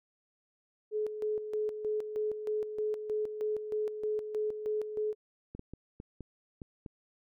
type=tone with tremolo; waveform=sine; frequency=426.7 Hz; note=G#4; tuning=47 cents sharp; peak=-29 dBFS; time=0.91-5.15 s; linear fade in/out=50 ms; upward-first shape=square; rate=3.2 Hz; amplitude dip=60%
type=clicks; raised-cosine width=3 ms; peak=-30 dBFS; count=7; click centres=5.55 / 5.594 / 5.736 / 6.001 / 6.207 / 6.618 / 6.862 s
effects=none